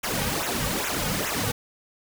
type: noise with flanger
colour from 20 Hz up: pink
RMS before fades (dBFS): -27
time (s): 0.03-1.52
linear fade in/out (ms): 10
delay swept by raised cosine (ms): 0.21 to 3.01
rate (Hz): 2.4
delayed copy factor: -0.8
effects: none